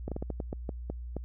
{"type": "slowing click train", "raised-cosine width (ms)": 2, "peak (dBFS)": -21, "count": 10, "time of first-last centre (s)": [0.08, 1.167], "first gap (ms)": 37, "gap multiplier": 1.28, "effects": ["added 60 Hz sine -37 dBFS peak until 1.24 s"]}